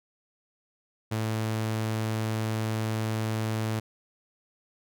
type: tone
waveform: sawtooth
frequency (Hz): 110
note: A2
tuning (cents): 0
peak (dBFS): -23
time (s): 1.11-3.8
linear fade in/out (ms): 10
effects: none